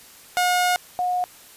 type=tone pair in turn; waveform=sawtooth / sine; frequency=720 / 722.9 Hz; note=F#5 / F#5; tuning=-47 / -40 cents; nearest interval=unison; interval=7 cents; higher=second; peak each=-14 / -20 dBFS; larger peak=first; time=0.37-0.76 / 0.99-1.24 s; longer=first; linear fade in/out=0 ms; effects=white hiss -47 dBFS RMS until 1.56 s + resampled to 32000 Hz

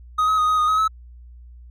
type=tone with pitch steps; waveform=triangle; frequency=1253 / 1276 / 1243 / 1257 / 1234 / 1271 / 1297 Hz; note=D#6 / D#6 / D#6 / D#6 / D#6 / D#6 / E6; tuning=+12 / +43 / -2 / +17 / -15 / +36 / -28 cents; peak=-14 dBFS; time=0.18-0.88 s; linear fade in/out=10 ms; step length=100 ms; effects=added 60 Hz sine -40 dBFS peak until 1.7 s

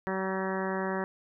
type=harmonic tone with a mistuned harmonic; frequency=190 Hz; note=F#3; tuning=46 cents sharp; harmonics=1 / 2 / 3 / 4 / 5 / 6 / 7 / 8 / 9 / 10; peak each=-34 / -34 / -37 / -40 / -38 / -42 / -43 / -43 / -41 / -43 dBFS; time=0.07-1.04 s; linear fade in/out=0 ms; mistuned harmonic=8; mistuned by=+27 cents; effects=none

